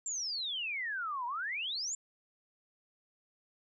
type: exponential two-way sweep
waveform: sine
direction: down then up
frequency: 7459 to 932.3 to 7459 Hz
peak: -34 dBFS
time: 0.06-1.95 s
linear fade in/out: 2 ms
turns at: 1.26 s
effects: none